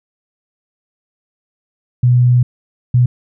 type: tone bursts at uneven times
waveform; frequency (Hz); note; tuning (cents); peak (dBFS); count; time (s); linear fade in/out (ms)
sine; 123.47; B2; 0; -7; 2; 2.03-2.43 / 2.94-3.06; 5
effects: none